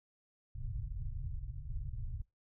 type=low-pass noise; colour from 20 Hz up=pink; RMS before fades=-40 dBFS; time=0.55-2.22 s; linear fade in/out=2 ms; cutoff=140 Hz; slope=96 dB/octave; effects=noise-tail reverb RT60 0.2 s tail -23 dB re dry